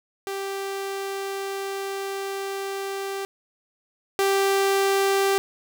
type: tone pair in turn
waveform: sawtooth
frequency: 392 / 392 Hz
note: G4 / G4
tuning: 0 / 0 cents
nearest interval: unison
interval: 0 cents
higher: neither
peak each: -24 / -15 dBFS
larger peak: second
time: 0.27-3.25 / 4.19-5.38 s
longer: first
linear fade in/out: 0 ms
effects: none